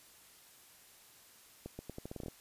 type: accelerating click train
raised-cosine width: 2 ms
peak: -29 dBFS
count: 11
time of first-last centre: 1.66-2.283 s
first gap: 130 ms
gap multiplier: 0.82
effects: white hiss -60 dBFS RMS until 2.4 s + resampled to 32000 Hz